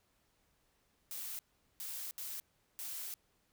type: noise bursts at uneven times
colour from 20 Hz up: blue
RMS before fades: -43 dBFS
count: 4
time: 1.11-1.39 / 1.8-2.11 / 2.18-2.4 / 2.79-3.14 s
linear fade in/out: 0 ms
effects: pink hiss -75 dBFS RMS until 3.52 s